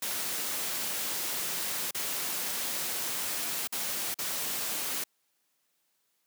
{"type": "noise with dropouts", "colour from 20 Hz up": "white", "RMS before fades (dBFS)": -33, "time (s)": [0.02, 5.04], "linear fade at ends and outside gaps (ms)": 5, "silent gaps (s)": [[1.91, 1.946], [3.675, 3.723], [4.143, 4.187]], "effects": ["white hiss -75 dBFS RMS until 6.26 s", "high-pass 150 Hz 12 dB/octave"]}